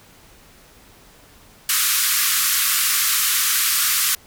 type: band-pass noise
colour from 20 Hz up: white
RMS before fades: -19 dBFS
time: 1.69-4.15 s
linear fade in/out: 2 ms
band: 1100 to 16000 Hz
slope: 96 dB/octave
effects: pink hiss -49 dBFS RMS until 4.26 s